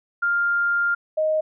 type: tone pair in turn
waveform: sine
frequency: 1400 / 623.6 Hz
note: F6 / D#5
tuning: +4 / +4 cents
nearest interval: octave + major second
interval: 1400 cents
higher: first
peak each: -18 dBFS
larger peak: neither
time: 0.22-0.95 / 1.17-1.41 s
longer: first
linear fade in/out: 10 ms
effects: none